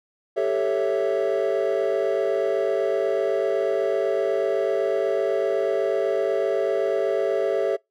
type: chord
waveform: triangle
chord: A dominant seventh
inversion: third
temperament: equal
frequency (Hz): 392 / 440 / 554.4 / 659.3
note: G4 / A4 / C#5 / E5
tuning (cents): 0 / 0 / 0 / 0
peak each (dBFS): -23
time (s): 0.36-7.77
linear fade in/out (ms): 20
effects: noise-tail reverb RT60 0.2 s tail -26 dB re dry + tanh soft clip ceiling -12 dBFS